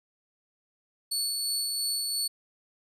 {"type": "tone with tremolo", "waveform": "25% pulse", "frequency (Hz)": 4435, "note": "C#8", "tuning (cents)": 0, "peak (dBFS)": -22, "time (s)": [1.11, 2.28], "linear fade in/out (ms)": 10, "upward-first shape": "sine", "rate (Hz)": 2.9, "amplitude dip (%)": 25, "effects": []}